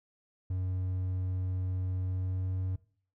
triangle tone with pitch glide, 92.5 to 93.25 Hz, F#2 to F#2, 0 to +14 cents, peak -28 dBFS, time 0.5-2.76 s, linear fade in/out 5 ms, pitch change +14 cents, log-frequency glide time 2.01-2.59 s, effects noise-tail reverb RT60 0.5 s tail -20 dB re dry

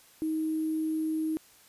sine tone with sample-and-hold, 315.1 Hz, D#4, 22 cents sharp, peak -27 dBFS, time 0.22-1.37 s, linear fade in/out 0 ms, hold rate 11025 Hz, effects white hiss -58 dBFS RMS until 1.68 s + resampled to 32000 Hz

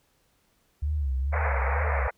sine tone with vibrato, 70.2 Hz, C#2, 22 cents sharp, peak -24 dBFS, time 0.82-2.08 s, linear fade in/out 10 ms, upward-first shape sine, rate 2.2 Hz, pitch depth 140 cents each way
pink band-pass noise, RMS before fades -30 dBFS, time 1.32-2.11 s, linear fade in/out 20 ms, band 460 to 2300 Hz, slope 96 dB/octave
effects pink hiss -68 dBFS RMS until 2.17 s

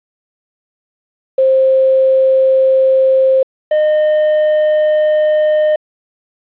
sine / triangle tone pair in turn, 528 / 611.7 Hz, C5 / D#5, +16 / -30 cents, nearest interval minor third, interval 254 cents, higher second, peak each -7 dBFS, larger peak neither, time 1.38-3.43 / 3.71-5.76 s, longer neither, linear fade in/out 5 ms, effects resampled to 8000 Hz + 7-bit

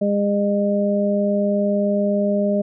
harmonic tone, 203.2 Hz, G#3, 38 cents flat, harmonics 1 / 2 / 3, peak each -19 / -25 / -20 dBFS, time 0.01-2.62 s, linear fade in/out 10 ms, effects none

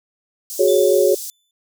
pink high-pass noise, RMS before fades -30 dBFS, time 0.5-1.3 s, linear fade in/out 0 ms, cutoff 5500 Hz, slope 24 dB/octave
sine chord, F# suspended second, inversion none, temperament equal, 370 / 415.3 / 554.4 Hz, F#4 / G#4 / C#5, 0 / 0 / 0 cents, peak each -16 dBFS, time 0.59-1.15 s, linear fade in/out 10 ms
sawtooth tone with exponential decay, 3506 Hz, A7, 7 cents flat, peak -25 dBFS, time 0.68-1.51 s, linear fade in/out 2 ms, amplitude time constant 180 ms
effects none

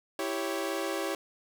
sawtooth chord, C# diminished, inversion first, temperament equal, 329.6 / 392 / 554.4 Hz, E4 / G4 / C#5, 0 / 0 / 0 cents, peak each -31 dBFS, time 0.19-1.15 s, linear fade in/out 2 ms, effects none

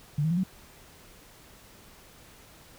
sine tone with pitch steps, 146.83 / 159.2 / 172.61 / 187.14 Hz, D3 / D#3 / F3 / F#3, 0 / +40 / -20 / +20 cents, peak -23 dBFS, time 0.18-0.436 s, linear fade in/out 5 ms, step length 64 ms, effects pink hiss -53 dBFS RMS until 2.78 s

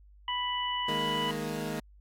harmonic tone, 987.8 Hz, B5, in tune, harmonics 1 / 2 / 3, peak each -32 / -38 / -33 dBFS, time 0.28-1.31 s, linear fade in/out 2 ms
20% pulse chord, D# suspended fourth, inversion none, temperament equal, 155.56 / 207.7 / 233.1 Hz, D#3 / G#3 / A#3, 0 / 0 / 0 cents, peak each -32 dBFS, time 0.88-1.8 s, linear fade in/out 5 ms
effects added 50 Hz sine -53 dBFS peak until 2 s + AAC 64 kbps

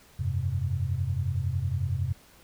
sine chord, F suspended second, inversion none, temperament just, 87.31 / 98.22 / 130.96 Hz, F2 / G2 / C3, 0 / +4 / +2 cents, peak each -30 / -30 / -30 dBFS, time 0.19-2.13 s, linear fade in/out 10 ms, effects pink hiss -56 dBFS RMS until 2.43 s

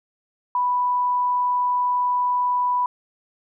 sine tone, 987.8 Hz, B5, in tune, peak -18 dBFS, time 0.55-2.86 s, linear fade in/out 2 ms, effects none

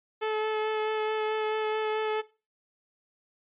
sawtooth tone with vibrato, 432.8 Hz, A4, 29 cents flat, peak -23 dBFS, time 0.21-2.22 s, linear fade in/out 20 ms, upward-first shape sine, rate 4.6 Hz, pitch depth 12 cents each way, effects noise-tail reverb RT60 0.3 s tail -17 dB re dry + resampled to 8000 Hz

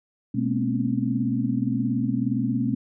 sine tone cluster, 124.5 / 211.2 / 234.5 / 251.6 / 273.3 Hz, B2 / G#3 / A#3 / B3 / C#4, +14 / +29 / +11 / +32 / -24 cents, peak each -28 dBFS, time 0.34-2.75 s, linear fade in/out 10 ms, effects none

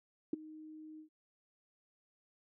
sine tone with ADSR envelope, 311.1 Hz, D#4, in tune, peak -27 dBFS, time 0.33-1.09 s, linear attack 4 ms, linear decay 13 ms, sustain -21 dB, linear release 100 ms, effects none

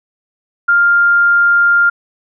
sine tone, 1400 Hz, F6, 4 cents sharp, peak -7 dBFS, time 0.68-1.9 s, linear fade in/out 10 ms, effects none

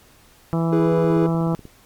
harmonic tone, 165.5 Hz, E3, 7 cents sharp, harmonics 1 / 2 / 3 / 4 / 5 / 6 / 7 / 8, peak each -19 / -25 / -29 / -31 / -33 / -35 / -36 / -37 dBFS, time 0.53-1.55 s, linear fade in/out 0 ms
triangle chord, E major, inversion none, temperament equal with one note detuned, 328.7 / 415.3 / 493.9 Hz, E4 / G#4 / B4, -5 / 0 / 0 cents, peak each -20 dBFS, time 0.72-1.27 s, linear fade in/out 10 ms
click train, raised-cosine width 3 ms, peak -25 dBFS, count 15, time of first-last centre 0.8-1.654 s, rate 16.4 Hz
effects pink hiss -52 dBFS RMS until 1.85 s + MP3 96 kbps

